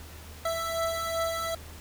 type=beating tone pair; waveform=25% pulse; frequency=659.3 / 661.9 Hz; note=E5 / E5; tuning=0 / +7 cents; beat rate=2.6 Hz; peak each=-30 / -26 dBFS; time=0.45-1.55 s; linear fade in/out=5 ms; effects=added 78 Hz sine -45 dBFS peak until 1.8 s + pink hiss -48 dBFS RMS until 1.8 s

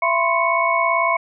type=tone cluster; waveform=sine; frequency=672 / 1011 / 1069 / 2216 Hz; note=E5 / B5 / C6 / C#7; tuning=+33 / +40 / +37 / -1 cents; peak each=-21 dBFS; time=0.02-1.17 s; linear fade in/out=5 ms; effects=none

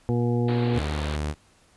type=harmonic tone; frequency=119.9 Hz; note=A#2; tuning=49 cents sharp; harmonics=1 / 2 / 3 / 4 / 6 / 7; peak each=-23 / -26 / -30 / -30 / -39 / -39 dBFS; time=0.09-0.79 s; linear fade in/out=0 ms
type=band-pass noise; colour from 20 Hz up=pink; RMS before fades=-37 dBFS; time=0.48-1.16 s; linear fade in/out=2 ms; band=240 to 4400 Hz; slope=96 dB/octave
type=tone; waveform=sawtooth; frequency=74.8 Hz; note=D2; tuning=32 cents sharp; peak=-22 dBFS; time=0.73-1.35 s; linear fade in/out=50 ms
effects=pink hiss -59 dBFS RMS until 1.76 s + resampled to 24000 Hz

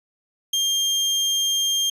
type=tone; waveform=30% pulse; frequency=3200 Hz; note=G7; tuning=35 cents sharp; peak=-16 dBFS; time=0.53-1.9 s; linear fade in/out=5 ms; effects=resampled to 32000 Hz

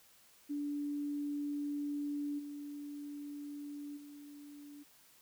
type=tone with level steps; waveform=sine; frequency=290 Hz; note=D4; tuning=22 cents flat; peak=-35 / -42 / -49 dBFS; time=0.49-4.84 s; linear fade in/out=20 ms; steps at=2.38 / 3.96 s; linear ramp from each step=20 ms; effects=white hiss -64 dBFS RMS until 5.21 s

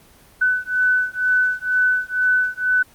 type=beating tone pair; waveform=sine; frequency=1500 / 1502.1 Hz; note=F#6 / F#6; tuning=+23 / +26 cents; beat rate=2.1 Hz; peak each=-19 dBFS; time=0.41-2.83 s; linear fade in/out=10 ms; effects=pink hiss -50 dBFS RMS until 2.94 s + Opus 24 kbps

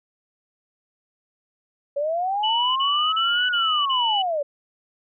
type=linear two-way sweep; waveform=sine; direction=up then down; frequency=554.4 to 1500 to 554.4 Hz; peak=-21 dBFS; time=1.96-4.43 s; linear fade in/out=10 ms; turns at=3.47 s
type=tone bursts; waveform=sine; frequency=2960 Hz; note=F#7; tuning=in tune; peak=-21 dBFS; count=5; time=2.43-4.224 s; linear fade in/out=10 ms; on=330 ms; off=36 ms
effects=none

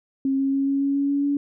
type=tone with pitch steps; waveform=sine; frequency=270 / 272 / 274.1 / 276.2 / 278.2 / 280.3 / 282.4 / 284.6 Hz; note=C#4 / C#4 / C#4 / C#4 / C#4 / C#4 / C#4 / C#4; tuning=-45 / -33 / -19 / -6 / +6 / +19 / +32 / +46 cents; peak=-19 dBFS; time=0.25-1.37 s; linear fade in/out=2 ms; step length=140 ms; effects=none

